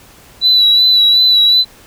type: tone with vibrato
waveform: sine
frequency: 3951 Hz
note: B7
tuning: in tune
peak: -5 dBFS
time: 0.41-1.65 s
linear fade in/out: 50 ms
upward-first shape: sine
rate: 2.7 Hz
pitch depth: 31 cents each way
effects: tanh soft clip ceiling -2 dBFS + pink hiss -42 dBFS RMS until 1.86 s